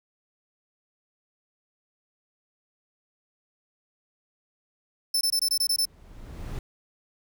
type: tone bursts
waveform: sawtooth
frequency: 5290 Hz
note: E8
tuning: 5 cents sharp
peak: -19 dBFS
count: 8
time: 5.14-5.854 s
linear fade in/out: 5 ms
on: 70 ms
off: 22 ms
type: noise with exponential growth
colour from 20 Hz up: brown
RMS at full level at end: -32 dBFS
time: 5.3-6.59 s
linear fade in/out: 2 ms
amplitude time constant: 280 ms
effects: none